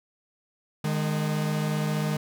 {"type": "tone pair together", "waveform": "45% pulse", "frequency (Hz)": [152.77, 207.7], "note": ["D#3", "G#3"], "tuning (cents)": [-31, 0], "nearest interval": "perfect fourth", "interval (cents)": 531, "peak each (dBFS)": [-26, -30], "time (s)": [0.84, 2.17], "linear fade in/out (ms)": 5, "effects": []}